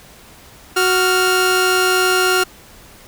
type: tone pair together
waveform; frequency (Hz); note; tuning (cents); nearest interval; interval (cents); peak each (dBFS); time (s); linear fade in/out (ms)
sawtooth; 370 / 1396.9; F#4 / F6; 0 / 0; octave + major seventh; 2300; -12; 0.76-2.44; 10
effects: pink hiss -43 dBFS RMS until 3.07 s